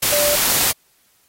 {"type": "tone in noise", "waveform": "sine", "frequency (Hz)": 587.3, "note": "D5", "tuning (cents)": 0, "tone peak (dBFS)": -17, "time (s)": [0.12, 0.36], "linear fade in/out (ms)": 10, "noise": "white", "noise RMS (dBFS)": -17, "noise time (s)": [0.02, 0.72], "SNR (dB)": -3, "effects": ["white hiss -59 dBFS RMS until 1.28 s", "AAC 48 kbps"]}